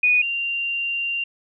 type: tone pair in turn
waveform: sine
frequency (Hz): 2472 / 2775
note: D#7 / F7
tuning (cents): -12 / -12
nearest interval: major second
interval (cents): 200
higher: second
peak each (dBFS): -14 / -22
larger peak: first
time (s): 0.03-0.22 / 0.22-1.24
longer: second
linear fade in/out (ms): 5
effects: none